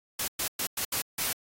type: noise bursts at uneven times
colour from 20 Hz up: white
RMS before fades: -30 dBFS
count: 6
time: 0.19-0.28 / 0.39-0.48 / 0.59-0.67 / 0.77-0.85 / 0.92-1.02 / 1.18-1.33 s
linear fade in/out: 5 ms
effects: AAC 48 kbps